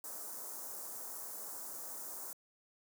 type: band-stop noise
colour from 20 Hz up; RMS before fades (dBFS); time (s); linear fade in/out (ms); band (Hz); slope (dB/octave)
white; -45; 0.04-2.33; 2; 1300 to 6400; 24
effects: high-pass 300 Hz 12 dB/octave